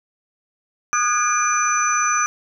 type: tone cluster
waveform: sine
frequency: 1227 / 1465 / 1661 / 2396 / 6030 Hz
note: D#6 / F#6 / G#6 / D7 / F#8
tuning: -25 / -18 / 0 / +34 / +32 cents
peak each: -19 / -26 / -28 / -26 / -22 dBFS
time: 0.93-2.26 s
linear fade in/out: 0 ms
effects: none